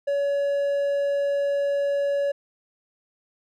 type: tone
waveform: triangle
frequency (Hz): 565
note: C#5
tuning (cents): +33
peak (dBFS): -19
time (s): 0.07-2.32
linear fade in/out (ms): 10
effects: none